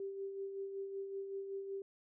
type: tone with tremolo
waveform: sine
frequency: 392 Hz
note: G4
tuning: in tune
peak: -38 dBFS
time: 0-1.82 s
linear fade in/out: 2 ms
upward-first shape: sine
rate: 5.3 Hz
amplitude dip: 45%
effects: none